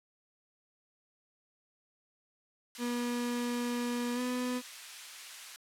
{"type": "high-pass noise", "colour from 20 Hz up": "pink", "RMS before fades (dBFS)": -48, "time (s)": [2.75, 5.56], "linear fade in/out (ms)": 0, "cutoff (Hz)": 1900, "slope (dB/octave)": 12}
{"type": "tone with pitch glide", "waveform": "35% pulse", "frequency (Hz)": [241.5, 249.4], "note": ["B3", "B3"], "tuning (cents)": [-39, 17], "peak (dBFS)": -30, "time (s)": [2.78, 4.62], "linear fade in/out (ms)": 50, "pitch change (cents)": 56, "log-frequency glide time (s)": [4.14, 4.2]}
{"effects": ["low-pass 12000 Hz 12 dB/octave"]}